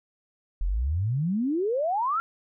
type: exponential sweep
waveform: sine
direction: up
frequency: 38.89 to 1400 Hz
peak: -23 dBFS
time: 0.61-2.2 s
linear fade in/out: 0 ms
effects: none